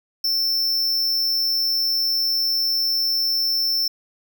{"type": "tone", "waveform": "square", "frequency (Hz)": 5360, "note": "E8", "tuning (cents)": 28, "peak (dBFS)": -19, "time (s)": [0.24, 3.88], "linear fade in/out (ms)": 5, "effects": []}